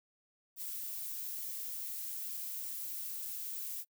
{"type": "noise", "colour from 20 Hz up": "violet", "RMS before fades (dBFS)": -41, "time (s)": [0.56, 3.85], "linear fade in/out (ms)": 50, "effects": ["noise-tail reverb RT60 0.1 s tail -26 dB re dry"]}